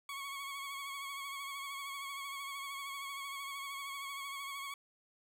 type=tone with vibrato; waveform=20% pulse; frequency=1108.7 Hz; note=C#6; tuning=in tune; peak=-36 dBFS; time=0.09-4.74 s; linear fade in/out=2 ms; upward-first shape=sine; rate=13 Hz; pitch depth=37 cents each way; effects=none